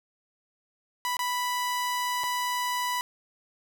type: tone with dropouts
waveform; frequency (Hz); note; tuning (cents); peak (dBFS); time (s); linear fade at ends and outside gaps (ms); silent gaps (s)
sawtooth; 987.8; B5; 0; -23; 1.05-3.01; 0; 1.168-1.192 / 2.235-2.239
effects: none